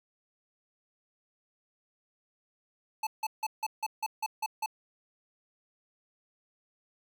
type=tone bursts; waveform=square; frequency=872 Hz; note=A5; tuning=16 cents flat; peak=-30 dBFS; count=9; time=3.03-4.661 s; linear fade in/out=5 ms; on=39 ms; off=160 ms; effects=none